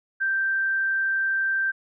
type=tone; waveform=sine; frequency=1568 Hz; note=G6; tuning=in tune; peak=-21 dBFS; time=0.2-1.72 s; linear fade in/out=20 ms; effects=none